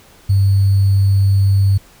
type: tone with sample-and-hold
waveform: sine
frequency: 98 Hz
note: G2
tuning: in tune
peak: -9 dBFS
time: 0.29-1.78 s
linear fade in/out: 10 ms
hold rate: 4410 Hz
effects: pink hiss -46 dBFS RMS until 2 s